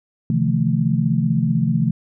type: chord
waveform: sine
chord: F dominant seventh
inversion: second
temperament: equal with one note detuned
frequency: 130.81 / 155.56 / 171.32 / 220 Hz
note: C3 / Eb3 / F3 / A3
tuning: 0 / 0 / -33 / 0 cents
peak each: -21 dBFS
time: 0.3-1.91 s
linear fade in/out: 2 ms
effects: none